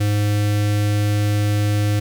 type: tone with notch filter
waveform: square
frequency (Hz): 103.83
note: G#2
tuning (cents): 0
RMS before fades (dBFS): -18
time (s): 0-2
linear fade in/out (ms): 10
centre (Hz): 980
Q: 1.5
effects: 9-bit